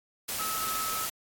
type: tone in noise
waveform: sine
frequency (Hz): 1296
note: E6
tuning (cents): -30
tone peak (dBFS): -32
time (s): 0.39-1.06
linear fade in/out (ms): 10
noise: white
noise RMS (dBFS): -33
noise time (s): 0.28-1.1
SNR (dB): -2
effects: AAC 64 kbps